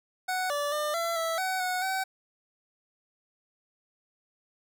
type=tone with pitch steps; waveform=25% pulse; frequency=741 / 580 / 600 / 674 / 657 / 752 / 734 / 762 Hz; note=F#5 / D5 / D5 / E5 / E5 / F#5 / F#5 / G5; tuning=+2 / -22 / +37 / +38 / -6 / +28 / -14 / -49 cents; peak=-24 dBFS; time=0.28-2.04 s; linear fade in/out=10 ms; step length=220 ms; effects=none